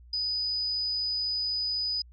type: tone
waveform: sine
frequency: 4978 Hz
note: D#8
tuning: in tune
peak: -27 dBFS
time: 0.13-2.02 s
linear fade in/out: 5 ms
effects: added 60 Hz sine -49 dBFS peak until 2.12 s